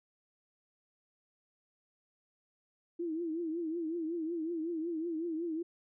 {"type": "tone with vibrato", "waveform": "sine", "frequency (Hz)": 329.6, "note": "E4", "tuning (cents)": 0, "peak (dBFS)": -33, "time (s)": [2.99, 5.63], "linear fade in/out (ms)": 10, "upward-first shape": "triangle", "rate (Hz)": 5.4, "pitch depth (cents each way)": 120, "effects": []}